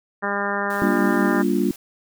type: harmonic tone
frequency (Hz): 201.3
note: G3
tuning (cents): +46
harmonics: 1 / 2 / 3 / 4 / 5 / 6 / 7 / 8 / 9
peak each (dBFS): -30 / -30 / -30 / -30 / -30 / -30 / -30 / -30 / -30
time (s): 0.22-1.43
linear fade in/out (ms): 20
type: noise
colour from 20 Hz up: white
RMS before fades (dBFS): -42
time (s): 0.7-1.76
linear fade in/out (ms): 2
type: chord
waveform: sine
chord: G minor seventh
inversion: none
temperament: just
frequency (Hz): 196 / 235.2 / 294 / 352.8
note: G3 / Bb3 / D4 / F4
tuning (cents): 0 / +16 / +2 / +18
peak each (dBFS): -23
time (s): 0.82-1.71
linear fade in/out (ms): 0
effects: none